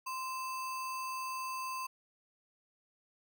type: tone with sample-and-hold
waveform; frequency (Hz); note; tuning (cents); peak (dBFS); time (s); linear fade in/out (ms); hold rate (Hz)
sine; 1039; C6; -12; -36; 0.06-1.87; 10; 3675
effects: none